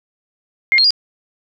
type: tone with pitch steps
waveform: sine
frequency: 2124 / 4242 / 4835 Hz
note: C7 / C8 / D8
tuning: +25 / +23 / +50 cents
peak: -9 dBFS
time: 0.72-0.906 s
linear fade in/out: 0 ms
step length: 62 ms
effects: none